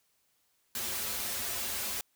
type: noise with comb filter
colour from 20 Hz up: white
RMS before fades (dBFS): -35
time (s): 0.75-2.01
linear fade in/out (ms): 2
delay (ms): 6.5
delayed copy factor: -1
effects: white hiss -73 dBFS RMS until 2.15 s